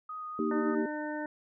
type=tone with vibrato; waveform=sine; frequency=1244.5 Hz; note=D#6; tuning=in tune; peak=-37 dBFS; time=0.09-0.75 s; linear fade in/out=5 ms; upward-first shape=sine; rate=3.9 Hz; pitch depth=11 cents each way
type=chord; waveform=sine; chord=Eb major; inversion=second; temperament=equal; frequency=233.1 / 311.1 / 392 Hz; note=Bb3 / Eb4 / G4; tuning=0 / 0 / 0 cents; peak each=-32 dBFS; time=0.39-0.86 s; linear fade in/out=2 ms
type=harmonic tone; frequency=301.6 Hz; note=D4; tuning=46 cents sharp; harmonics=1 / 2 / 3 / 5 / 6; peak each=-36 / -39 / -41 / -43 / -44 dBFS; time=0.51-1.26 s; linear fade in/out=2 ms
effects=none